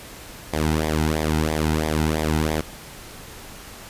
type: tone with flanger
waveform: sawtooth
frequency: 77.78 Hz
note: D#2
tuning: in tune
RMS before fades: -22 dBFS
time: 0.53-2.61 s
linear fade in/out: 5 ms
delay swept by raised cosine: 0.7 to 1.8 ms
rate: 3 Hz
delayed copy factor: -0.8
effects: pink hiss -40 dBFS RMS until 3.89 s + resampled to 32000 Hz